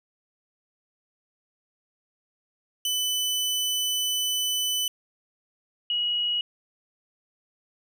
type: tone pair in turn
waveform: sawtooth / sine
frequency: 3000 / 2906 Hz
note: F#7 / F#7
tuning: +23 / -32 cents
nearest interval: minor second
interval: 55 cents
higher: first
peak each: -21 / -23 dBFS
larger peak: first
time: 2.85-4.88 / 5.9-6.41 s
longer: first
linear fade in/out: 2 ms
effects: none